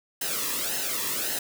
white noise with flanger, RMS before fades -29 dBFS, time 0.21-1.39 s, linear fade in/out 5 ms, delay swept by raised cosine 0.85 to 1.37 ms, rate 1.8 Hz, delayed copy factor -0.7, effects none

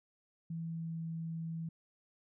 sine tone with pitch glide, 164.81 to 163.77 Hz, E3 to E3, 0 to -11 cents, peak -37 dBFS, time 0.5-1.69 s, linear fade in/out 5 ms, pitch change -11 cents, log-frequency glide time 0.66-1 s, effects none

